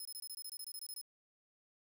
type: tone bursts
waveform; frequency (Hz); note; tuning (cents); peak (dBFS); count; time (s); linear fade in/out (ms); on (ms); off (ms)
5% pulse; 5150; E8; -41; -38; 14; 0-1.014; 2; 52; 22
effects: 11-bit